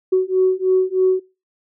sine beating tone pair, 371.9 / 375.1 Hz, F#4 / F#4, +9 / +24 cents, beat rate 3.2 Hz, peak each -16 dBFS, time 0.12-1.2 s, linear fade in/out 10 ms, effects noise-tail reverb RT60 0.3 s tail -24 dB re dry + tanh soft clip ceiling -6 dBFS

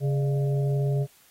harmonic tone with a mistuned harmonic, 138.4 Hz, C#3, 2 cents flat, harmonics 1 / 3 / 4 / 5, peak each -22 / -32 / -37 / -43 dBFS, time 0-1.07 s, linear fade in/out 50 ms, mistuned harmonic 4, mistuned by +130 cents, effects white hiss -58 dBFS RMS until 1.3 s + AAC 48 kbps

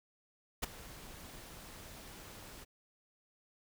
pink noise with ADSR envelope, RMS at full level -32 dBFS, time 0.62-2.65 s, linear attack 17 ms, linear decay 12 ms, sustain -19 dB, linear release 21 ms, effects none

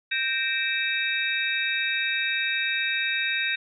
sine tone cluster, 1568 / 1853 / 2343 / 2611 / 3750 Hz, G6 / A#6 / D7 / E7 / A#7, 0 / -11 / -5 / -17 / +10 cents, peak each -30 dBFS, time 0.11-3.56 s, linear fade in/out 10 ms, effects none

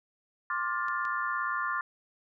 sine chord, D minor seventh, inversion third, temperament just, 1057.2 / 1174.7 / 1409.6 / 1762 Hz, C6 / D6 / F6 / A6, +18 / 0 / +16 / +2 cents, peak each -34 / -34 / -34 / -35 dBFS, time 0.5-1.81 s, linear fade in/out 2 ms
clicks, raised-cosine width 0.2 ms, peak -31 dBFS, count 2, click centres 0.884 / 1.052 s
effects none

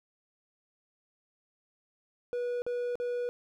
triangle tone bursts, 486.5 Hz, B4, 26 cents flat, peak -28 dBFS, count 3, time 2.33-3.29 s, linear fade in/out 0 ms, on 290 ms, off 45 ms, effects none

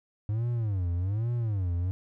triangle tone with vibrato, 101.9 Hz, G#2, 32 cents flat, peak -24 dBFS, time 0.29-1.91 s, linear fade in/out 0 ms, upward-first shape sine, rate 1.2 Hz, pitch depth 290 cents each way, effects none

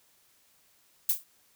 violet noise with exponential decay, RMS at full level -20 dBFS, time 1.09-1.24 s, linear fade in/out 5 ms, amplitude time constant 32 ms, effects white hiss -65 dBFS RMS until 1.55 s

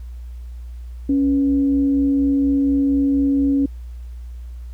sine tone with frequency modulation, 277.2 Hz, C#4, in tune, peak -14 dBFS, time 1.09-3.66 s, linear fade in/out 5 ms, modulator 213 Hz, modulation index 0.22, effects added 60 Hz sine -30 dBFS peak until 4.73 s + pink hiss -58 dBFS RMS until 4.73 s

